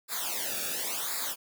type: noise with flanger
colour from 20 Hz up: white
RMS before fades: -33 dBFS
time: 0.08-1.36 s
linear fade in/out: 50 ms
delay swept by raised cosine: 0.33 to 0.99 ms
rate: 0.93 Hz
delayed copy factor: -0.85
effects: none